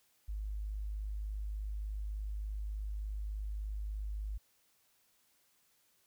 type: tone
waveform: sine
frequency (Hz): 51.7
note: G#1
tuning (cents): -7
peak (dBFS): -36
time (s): 0.28-4.38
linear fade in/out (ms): 10
effects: white hiss -72 dBFS RMS until 6.06 s